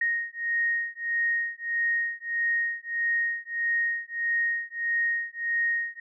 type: beating tone pair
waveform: sine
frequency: 1864.7 / 1866.3 Hz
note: A#6 / A#6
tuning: 0 / +2 cents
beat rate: 1.6 Hz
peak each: -28 dBFS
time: 0.01-6 s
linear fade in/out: 5 ms
effects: none